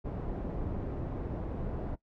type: low-pass noise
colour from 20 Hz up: pink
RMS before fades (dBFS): -36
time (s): 0.04-1.96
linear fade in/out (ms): 20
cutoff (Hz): 550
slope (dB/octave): 12
effects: noise-tail reverb RT60 0.1 s tail -19 dB re dry